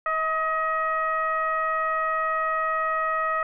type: tone with frequency modulation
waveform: sine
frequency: 1267 Hz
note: D#6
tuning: 31 cents sharp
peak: -22 dBFS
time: 0.06-3.43 s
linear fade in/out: 2 ms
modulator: 629 Hz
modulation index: 0.89
effects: none